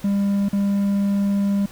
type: tone with dropouts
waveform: triangle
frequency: 200 Hz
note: G3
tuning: 35 cents sharp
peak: -15 dBFS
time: 0.04-1.66 s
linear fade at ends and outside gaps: 5 ms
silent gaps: 0.487-0.529 s
effects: pink hiss -44 dBFS RMS until 1.71 s